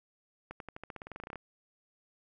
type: accelerating click train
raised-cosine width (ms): 0.5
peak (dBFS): -27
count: 17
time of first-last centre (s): 0.51-1.357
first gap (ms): 92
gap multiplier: 0.92
effects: none